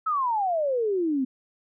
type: exponential sweep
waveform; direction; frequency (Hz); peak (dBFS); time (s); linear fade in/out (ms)
sine; down; 1318.5 to 251.6; -22; 0.06-1.25; 10
effects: none